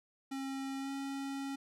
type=tone with pitch glide; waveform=square; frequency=270.2 to 274.3 Hz; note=C#4 to C#4; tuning=-44 to -18 cents; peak=-38 dBFS; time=0.31-1.56 s; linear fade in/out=10 ms; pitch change=+26 cents; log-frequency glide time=0.79-0.9 s; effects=low-pass 11000 Hz 12 dB/octave